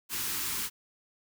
white band-stop noise, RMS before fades -33 dBFS, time 0.09-0.7 s, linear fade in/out 50 ms, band 440 to 880 Hz, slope 48 dB/octave, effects none

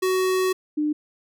square / sine tone pair in turn, 373.2 / 300.6 Hz, F#4 / D4, +15 / +40 cents, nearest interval major third, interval 375 cents, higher first, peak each -20 dBFS, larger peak neither, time 0.02-0.53 / 0.77-0.93 s, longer first, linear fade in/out 10 ms, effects none

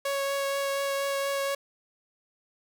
sawtooth tone with vibrato, 554.4 Hz, C#5, in tune, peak -23 dBFS, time 0.05-1.55 s, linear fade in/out 5 ms, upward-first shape triangle, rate 4.2 Hz, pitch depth 11 cents each way, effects none

